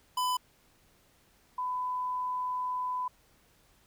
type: tone pair in turn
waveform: square / sine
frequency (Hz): 1002 / 1002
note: B5 / B5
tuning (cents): +25 / +25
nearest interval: unison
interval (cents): 0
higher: neither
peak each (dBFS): -28 / -30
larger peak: first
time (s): 0.17-0.37 / 1.58-3.08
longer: second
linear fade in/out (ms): 5
effects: pink hiss -65 dBFS RMS until 3.86 s